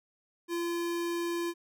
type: tone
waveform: square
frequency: 342.4 Hz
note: F4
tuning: 34 cents flat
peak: -31 dBFS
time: 0.48-1.54 s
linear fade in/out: 50 ms
effects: none